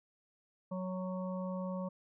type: harmonic tone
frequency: 185 Hz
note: F#3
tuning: in tune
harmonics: 1 / 3 / 5 / 6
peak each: -37 / -41 / -49 / -49 dBFS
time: 0.71-1.89 s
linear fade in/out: 10 ms
effects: none